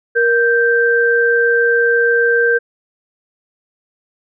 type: tone pair together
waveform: sine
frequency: 470.4 / 1568 Hz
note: A#4 / G6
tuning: +16 / 0 cents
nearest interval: octave + major sixth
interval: 2084 cents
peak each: -13 dBFS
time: 0.15-2.59 s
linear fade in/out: 20 ms
effects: none